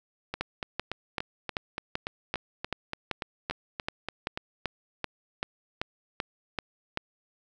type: two click trains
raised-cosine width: 0.3 ms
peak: -16 / -13 dBFS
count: 15 / 18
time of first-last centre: 0.34-4.375 / 0.41-6.974 s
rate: 3.47 / 2.59 Hz
effects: none